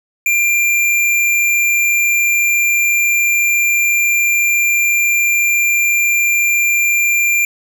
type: tone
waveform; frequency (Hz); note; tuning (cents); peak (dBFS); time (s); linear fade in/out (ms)
square; 2381; D7; +23; -12; 0.26-7.45; 2
effects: none